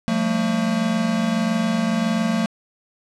square tone cluster, 178 / 203.7 / 225.3 Hz, F3 / G#3 / A3, +33 / -33 / +41 cents, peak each -25 / -29 / -21 dBFS, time 0.08-2.46 s, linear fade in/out 0 ms, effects low-pass 7000 Hz 12 dB/octave

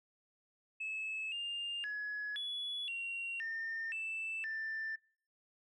sine tone with pitch steps, 2598 / 2806 / 1688 / 3403 / 2749 / 1812 / 2647 / 1777 Hz, E7 / F7 / G#6 / G#7 / F7 / A#6 / E7 / A6, -26 / +8 / +28 / +41 / -28 / -50 / +7 / +17 cents, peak -36 dBFS, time 0.8-4.96 s, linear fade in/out 10 ms, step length 520 ms, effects noise-tail reverb RT60 0.5 s tail -26 dB re dry + tanh soft clip ceiling -34 dBFS

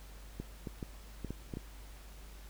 clicks, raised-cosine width 3 ms, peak -26 dBFS, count 7, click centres 0.4 / 0.672 / 0.828 / 1.247 / 1.306 / 1.538 / 1.571 s, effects added 50 Hz sine -49 dBFS peak until 2.49 s + pink hiss -57 dBFS RMS until 2.49 s

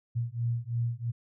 sine beating tone pair, 116.54 / 119.54 Hz, A#2 / A#2, 0 / +44 cents, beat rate 3 Hz, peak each -31 dBFS, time 0.15-1.12 s, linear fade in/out 20 ms, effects none

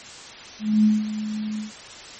sine tone with ADSR envelope, 213.8 Hz, A3, 49 cents flat, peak -12 dBFS, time 0.59-1.72 s, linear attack 250 ms, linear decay 200 ms, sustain -13 dB, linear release 130 ms, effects white hiss -40 dBFS RMS until 2.19 s + MP3 32 kbps

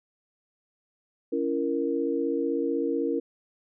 sine chord, A# diminished, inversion first, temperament just, 279.7 / 335.6 / 466.2 Hz, C#4 / E4 / A#4, +16 / +31 / 0 cents, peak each -29 / -29 / -28 dBFS, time 1.32-3.2 s, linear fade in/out 10 ms, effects none

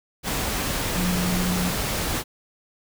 sine tone in noise, 180 Hz, F#3, 47 cents flat, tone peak -23 dBFS, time 0.94-1.73 s, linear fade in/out 50 ms, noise pink, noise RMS -26 dBFS, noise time 0.23-2.24 s, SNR 0 dB, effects none

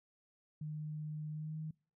sine tone with pitch glide, 152.7 to 156.45 Hz, D#3 to D#3, -32 to +10 cents, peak -39 dBFS, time 0.61-1.71 s, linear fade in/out 5 ms, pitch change +42 cents, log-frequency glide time 1.31-1.58 s, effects noise-tail reverb RT60 0.4 s tail -25 dB re dry

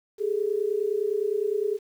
sine tone pair together, 401.5 / 431.3 Hz, G4 / A4, +41 / -35 cents, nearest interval minor second, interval 124 cents, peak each -26 dBFS, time 0.18-1.79 s, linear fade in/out 50 ms, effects 9-bit

